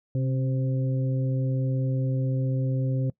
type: harmonic tone with a mistuned harmonic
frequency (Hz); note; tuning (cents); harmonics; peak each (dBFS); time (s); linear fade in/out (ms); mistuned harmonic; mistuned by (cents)
130.81; C3; 0; 1 / 2 / 3 / 4; -23 / -33 / -41 / -37; 0.15-3.1; 2; 2; +33
effects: noise-tail reverb RT60 0.1 s tail -22 dB re dry